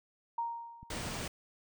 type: tone with exponential decay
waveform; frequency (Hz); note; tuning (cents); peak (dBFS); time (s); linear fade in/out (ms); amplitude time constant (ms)
sine; 932.3; A#5; 0; -30; 0.38-1.17; 5; 170
type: click train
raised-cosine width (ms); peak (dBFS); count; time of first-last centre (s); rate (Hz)
5; -38; 4; 0.83-1.272; 6.78
type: band-stop noise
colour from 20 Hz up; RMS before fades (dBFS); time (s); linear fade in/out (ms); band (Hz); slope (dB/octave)
pink; -39; 0.9-1.28; 5; 10000 to 15000; 96
effects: none